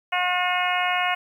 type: harmonic tone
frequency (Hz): 360.3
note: F#4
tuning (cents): -46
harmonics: 2 / 3 / 4 / 5 / 6 / 7 / 8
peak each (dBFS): -25 / -28 / -29 / -31 / -28 / -30 / -30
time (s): 0.12-1.15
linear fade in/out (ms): 10
effects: 9-bit